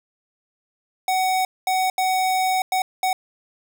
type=tone bursts at uneven times; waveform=square; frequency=749 Hz; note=F#5; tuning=21 cents sharp; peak=-19 dBFS; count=5; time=1.08-1.45 / 1.67-1.9 / 1.98-2.62 / 2.72-2.82 / 3.03-3.13 s; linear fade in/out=2 ms; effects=none